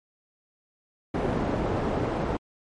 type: low-pass noise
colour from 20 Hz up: white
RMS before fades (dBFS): -27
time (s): 1.14-2.37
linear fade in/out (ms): 5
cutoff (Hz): 570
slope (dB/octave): 12
effects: MP3 48 kbps